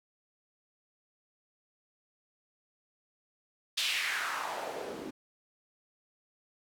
white noise with band-pass filter sweep, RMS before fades -35 dBFS, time 3.77-5.11 s, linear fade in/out 10 ms, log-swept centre 3600 to 270 Hz, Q 2.7, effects none

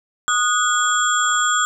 sine tone cluster, 1237 / 1465 / 3332 / 7370 Hz, D#6 / F#6 / G#7 / A#8, -10 / -18 / +5 / -21 cents, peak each -19 / -20 / -25 / -22 dBFS, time 0.28-1.65 s, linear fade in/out 0 ms, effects none

